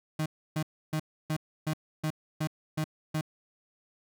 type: tone bursts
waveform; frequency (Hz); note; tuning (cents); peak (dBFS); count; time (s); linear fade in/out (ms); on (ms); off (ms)
35% pulse; 155.56; D#3; 0; -26; 9; 0.19-3.211; 5; 69; 300
effects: none